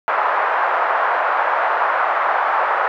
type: band-pass noise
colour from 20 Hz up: white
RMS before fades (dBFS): -18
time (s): 0.08-2.88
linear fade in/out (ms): 0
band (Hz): 620 to 1400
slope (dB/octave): 24
effects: none